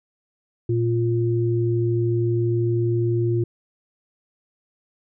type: tone pair together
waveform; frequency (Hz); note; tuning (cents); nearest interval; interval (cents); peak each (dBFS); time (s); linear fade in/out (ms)
sine; 116.54 / 349.2; A#2 / F4; 0 / 0; octave + perfect fifth; 1900; -20 / -22; 0.69-3.44; 5
effects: none